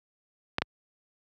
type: clicks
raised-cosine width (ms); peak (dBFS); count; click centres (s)
0.3; -9; 2; 0.584 / 0.62
effects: high-pass 60 Hz 12 dB/octave